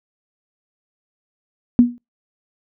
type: tone with exponential decay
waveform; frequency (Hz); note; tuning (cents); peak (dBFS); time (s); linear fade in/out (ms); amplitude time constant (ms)
sine; 241.8; B3; -36; -3; 1.79-1.98; 0; 40
effects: noise-tail reverb RT60 0.2 s tail -23 dB re dry